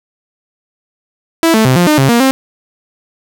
sawtooth tone with pitch steps, 329.2 / 220.3 / 129.3 / 176 / 303.6 / 135.2 / 235.9 / 265.7 Hz, E4 / A3 / C3 / F3 / D#4 / C#3 / A#3 / C4, -2 / +2 / -20 / +14 / -42 / -43 / +21 / +27 cents, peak -3 dBFS, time 1.43-2.31 s, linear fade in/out 0 ms, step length 110 ms, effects none

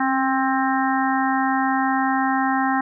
harmonic tone with a mistuned harmonic, 264.2 Hz, C4, 17 cents sharp, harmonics 1 / 3 / 4 / 5 / 6 / 7, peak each -22 / -22 / -26 / -29 / -29 / -28 dBFS, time 0-2.81 s, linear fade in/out 5 ms, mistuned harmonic 1, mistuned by +21 cents, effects none

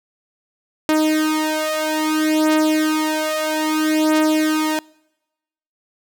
sawtooth beating tone pair, 310 / 310.61 Hz, D#4 / D#4, -6 / -3 cents, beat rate 0.61 Hz, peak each -16 / -15 dBFS, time 0.89-4.79 s, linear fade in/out 0 ms, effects noise-tail reverb RT60 1.0 s tail -26 dB re dry

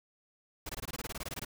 pink noise bursts, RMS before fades -39 dBFS, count 15, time 0.66-1.449 s, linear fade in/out 5 ms, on 33 ms, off 21 ms, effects none

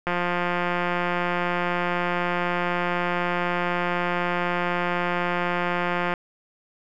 click train, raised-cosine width 0.5 ms, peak -10 dBFS, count 1069, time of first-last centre 0.07-6.138 s, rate 176 Hz, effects none

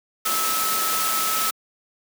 sine tone in noise, 1300 Hz, E6, 24 cents flat, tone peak -25 dBFS, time 0.25-1.51 s, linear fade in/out 10 ms, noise white, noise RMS -24 dBFS, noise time 0.25-1.51 s, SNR -4 dB, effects high-pass 200 Hz 12 dB/octave

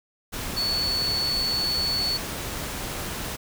sine tone in noise, 4435 Hz, C#8, in tune, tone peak -23 dBFS, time 0.56-2.18 s, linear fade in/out 20 ms, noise pink, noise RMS -32 dBFS, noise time 0.32-3.37 s, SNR +6 dB, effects none

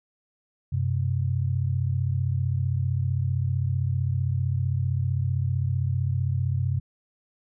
sine tone pair together, 94.21 / 129.7 Hz, F#2 / C3, +32 / -15 cents, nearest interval tritone, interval 553 cents, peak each -25 dBFS, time 0.72-6.8 s, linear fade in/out 10 ms, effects none

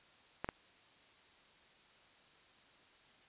clicks, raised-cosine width 0.5 ms, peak -22 dBFS, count 2, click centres 0.445 / 0.489 s, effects white hiss -64 dBFS RMS until 3.28 s + resampled to 8000 Hz

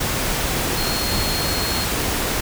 sine tone in noise, 4274 Hz, C8, 36 cents sharp, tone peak -26 dBFS, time 0.77-1.85 s, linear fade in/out 10 ms, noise pink, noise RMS -22 dBFS, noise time 0-2.41 s, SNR -7 dB, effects none

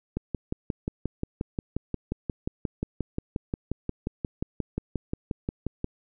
click train, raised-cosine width 3 ms, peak -15 dBFS, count 33, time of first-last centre 0.17-5.844 s, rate 5.64 Hz, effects none

